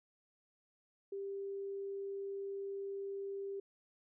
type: tone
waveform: sine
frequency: 395 Hz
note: G4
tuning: 13 cents sharp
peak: -39 dBFS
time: 1.12-3.6 s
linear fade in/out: 5 ms
effects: none